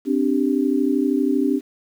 sine chord, C suspended second, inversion none, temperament just, 261.6 / 294.3 / 392.4 Hz, C4 / D4 / G4, 0 / +4 / +2 cents, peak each -20 / -20 / -24 dBFS, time 0.05-1.61 s, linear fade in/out 50 ms, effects 8-bit

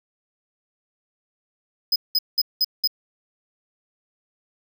square tone bursts, 5030 Hz, D#8, 18 cents sharp, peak -17 dBFS, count 5, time 1.92-2.875 s, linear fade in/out 5 ms, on 39 ms, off 190 ms, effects none

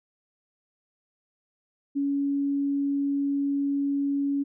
sine tone, 280.8 Hz, C#4, 22 cents sharp, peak -23 dBFS, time 1.95-4.44 s, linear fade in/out 20 ms, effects none

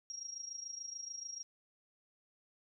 sine tone with amplitude modulation, 5620 Hz, F8, 10 cents sharp, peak -39 dBFS, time 0.1-1.43 s, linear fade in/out 0 ms, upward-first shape sine, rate 26.9 Hz, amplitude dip 75%, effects none

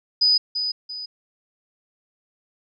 sine tone with echo, 4978 Hz, D#8, in tune, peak -14 dBFS, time 0.21-0.38 s, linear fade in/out 10 ms, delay 340 ms, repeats 2, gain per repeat -8 dB, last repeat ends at 1.06 s, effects none

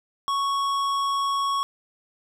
triangle tone with tanh clipping, 1109 Hz, C#6, in tune, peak -24 dBFS, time 0.28-1.63 s, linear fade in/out 0 ms, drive 18 dB, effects none

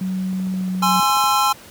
sine tone with pitch glide, 187.2 to 185.37 Hz, F#3 to F#3, +20 to +3 cents, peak -20 dBFS, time 0.01-1 s, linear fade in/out 2 ms, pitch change -17 cents, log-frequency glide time 0.54-0.66 s
click train, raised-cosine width 2 ms, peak -27 dBFS, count 14, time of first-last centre 0.33-1.239 s, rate 14.3 Hz
square chord, Ab augmented, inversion none, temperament equal with one note detuned, 830.6 / 1046.5 / 1340 Hz, Ab5 / C6 / E6, 0 / 0 / +28 cents, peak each -20 dBFS, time 0.82-1.53 s, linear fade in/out 10 ms
effects pink hiss -42 dBFS RMS until 1.7 s + high-pass 80 Hz 12 dB/octave

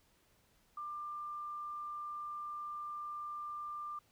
sine tone, 1191 Hz, D6, 24 cents sharp, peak -40 dBFS, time 0.77-3.99 s, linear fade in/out 5 ms, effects pink hiss -71 dBFS RMS until 4.11 s

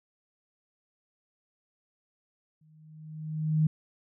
sine tone with exponential growth, 155.56 Hz, D#3, in tune, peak -19 dBFS, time 2.61-3.67 s, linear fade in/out 5 ms, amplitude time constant 230 ms, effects none

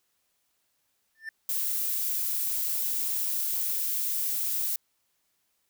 triangle tone with exponential growth, 1783 Hz, A6, 22 cents sharp, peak -29 dBFS, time 1.15-1.29 s, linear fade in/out 2 ms, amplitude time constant 29 ms
violet noise, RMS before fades -29 dBFS, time 1.49-4.76 s, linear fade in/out 2 ms
effects white hiss -74 dBFS RMS until 5.69 s

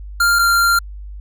square tone pair in turn, 1396.9 / 1387.3 Hz, F6 / F6, 0 / -12 cents, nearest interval unison, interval 12 cents, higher first, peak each -12 dBFS, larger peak neither, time 0.2-0.39 / 0.39-0.79 s, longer second, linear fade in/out 5 ms, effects added 50 Hz sine -29 dBFS peak until 1.2 s

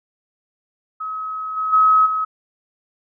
sine tone with level steps, 1278 Hz, D#6, 46 cents sharp, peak -24 / -19 / -10 / -18 dBFS, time 1-2.25 s, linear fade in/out 10 ms, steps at 1.56 / 1.72 / 2.05 s, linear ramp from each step 20 ms, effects none

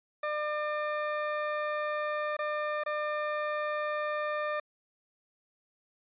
20% pulse tone with dropouts, 600 Hz, D5, 37 cents sharp, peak -25 dBFS, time 0.23-4.6 s, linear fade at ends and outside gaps 5 ms, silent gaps 2.368-2.389 / 2.837-2.861 s, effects resampled to 8000 Hz

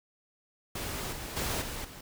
pink noise with level steps, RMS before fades -36 / -40 / -32 / -38 / -47 dBFS, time 0.75-2.01 s, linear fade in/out 5 ms, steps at 1.12 / 1.36 / 1.61 / 1.84 s, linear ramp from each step 10 ms, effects none

